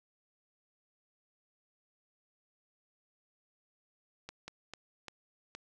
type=slowing click train; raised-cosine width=0.2 ms; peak=-26 dBFS; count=5; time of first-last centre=4.29-5.55 s; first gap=190 ms; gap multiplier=1.35; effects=none